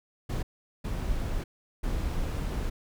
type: noise bursts at uneven times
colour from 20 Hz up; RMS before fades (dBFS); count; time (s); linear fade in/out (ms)
brown; -30; 3; 0.29-0.43 / 0.84-1.44 / 1.83-2.7; 10
effects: none